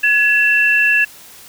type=tone pair together; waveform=sine; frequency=1692 / 2686 Hz; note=G#6 / E7; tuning=+32 / +32 cents; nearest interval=minor sixth; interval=800 cents; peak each=-13 dBFS; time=0.03-1.05 s; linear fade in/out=10 ms; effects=white hiss -40 dBFS RMS until 1.48 s